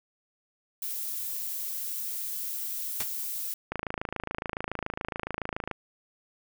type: noise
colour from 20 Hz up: violet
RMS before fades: -34 dBFS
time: 0.82-3.54 s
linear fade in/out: 2 ms
type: noise with exponential decay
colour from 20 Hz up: white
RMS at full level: -25 dBFS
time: 3-3.09 s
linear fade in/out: 5 ms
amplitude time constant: 19 ms
type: click train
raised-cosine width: 0.5 ms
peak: -16 dBFS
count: 55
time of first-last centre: 3.72-5.713 s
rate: 27.1 Hz
effects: none